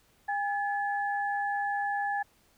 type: tone pair together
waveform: sine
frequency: 810 / 1714.7 Hz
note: G#5 / A6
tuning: -43 / -45 cents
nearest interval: octave + minor second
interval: 1298 cents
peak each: -29 / -33 dBFS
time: 0.28-2.23 s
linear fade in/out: 10 ms
effects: pink hiss -65 dBFS RMS until 2.57 s